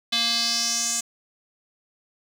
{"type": "tone with band-pass filter sweep", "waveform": "square", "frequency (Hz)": 233.1, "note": "A#3", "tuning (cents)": 0, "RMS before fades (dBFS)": -24, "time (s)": [0.12, 1.01], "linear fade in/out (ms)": 10, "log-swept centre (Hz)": [3700, 7300], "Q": 4, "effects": ["7-bit"]}